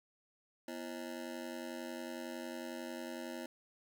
25% pulse ring-modulated tone, 290.8 Hz, D4, 17 cents flat, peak -35 dBFS, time 0.68-3.46 s, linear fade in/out 0 ms, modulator 45.5 Hz, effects none

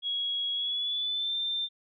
sine tone with pitch glide, 3322 to 3581 Hz, G#7 to A7, 0 to +30 cents, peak -28 dBFS, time 0.02-1.69 s, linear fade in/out 50 ms, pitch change +130 cents, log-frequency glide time 0.53-1.36 s, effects none

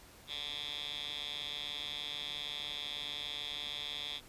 10% pulse tone with band-pass filter, 146.4 Hz, D3, 5 cents flat, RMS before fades -41 dBFS, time 0.27-4.21 s, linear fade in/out 50 ms, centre 3400 Hz, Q 8.5, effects pink hiss -57 dBFS RMS until 4.28 s + resampled to 32000 Hz

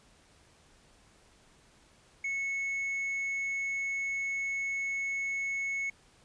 triangle tone, 2200 Hz, C#7, 14 cents flat, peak -29 dBFS, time 2.24-5.9 s, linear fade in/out 5 ms, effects pink hiss -62 dBFS RMS until 6.24 s + resampled to 22050 Hz

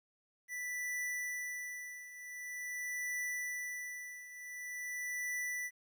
square tone with tremolo, 1975.5 Hz, B6, in tune, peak -36 dBFS, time 0.48-5.71 s, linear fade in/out 50 ms, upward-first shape triangle, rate 0.46 Hz, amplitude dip 80%, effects 12-bit

